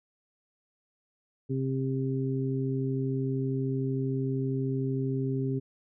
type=harmonic tone; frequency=133 Hz; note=C3; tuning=29 cents sharp; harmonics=1 / 2 / 3; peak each=-29 / -32 / -34 dBFS; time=1.49-5.6 s; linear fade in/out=20 ms; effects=none